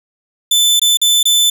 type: tone with dropouts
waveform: sawtooth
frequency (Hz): 3520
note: A7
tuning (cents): 0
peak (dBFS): -6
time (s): 0.51-1.5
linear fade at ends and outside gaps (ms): 5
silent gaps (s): 0.796-0.816 / 0.972-1.015 / 1.23-1.254
effects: none